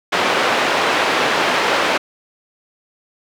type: band-pass noise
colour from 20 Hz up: pink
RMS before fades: -17 dBFS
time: 0.12-1.98 s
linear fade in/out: 10 ms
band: 450 to 3100 Hz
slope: 12 dB/octave
effects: none